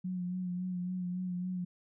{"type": "tone with vibrato", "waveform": "sine", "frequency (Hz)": 181, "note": "F#3", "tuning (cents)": -38, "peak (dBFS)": -33, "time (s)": [0.04, 1.65], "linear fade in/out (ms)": 10, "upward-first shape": "sine", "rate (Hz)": 3.6, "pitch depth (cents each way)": 32, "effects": []}